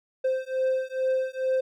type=beating tone pair; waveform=triangle; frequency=520 / 522.3 Hz; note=C5 / C5; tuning=-11 / -3 cents; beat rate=2.3 Hz; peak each=-25 dBFS; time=0.24-1.61 s; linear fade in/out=10 ms; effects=none